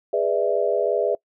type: chord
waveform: sine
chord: E dominant seventh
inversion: first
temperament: just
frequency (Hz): 412 / 494.4 / 593.3 / 659.3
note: G#4 / B4 / D5 / E5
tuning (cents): -14 / +2 / +18 / 0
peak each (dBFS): -24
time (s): 0.13-1.15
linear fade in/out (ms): 5
effects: noise-tail reverb RT60 0.1 s tail -24 dB re dry